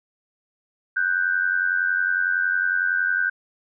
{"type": "tone pair together", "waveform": "sine", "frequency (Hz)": [1480, 1570.9], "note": ["F#6", "G6"], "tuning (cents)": [0, 3], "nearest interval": "minor second", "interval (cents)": 103, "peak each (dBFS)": [-22, -22], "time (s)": [0.96, 3.3], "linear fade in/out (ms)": 10, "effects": []}